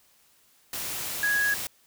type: tone in noise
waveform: sine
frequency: 1661.2 Hz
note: G#6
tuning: in tune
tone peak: -22 dBFS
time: 1.23-1.54 s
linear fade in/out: 2 ms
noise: white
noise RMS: -33 dBFS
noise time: 0.73-1.67 s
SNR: +8 dB
effects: white hiss -62 dBFS RMS until 1.86 s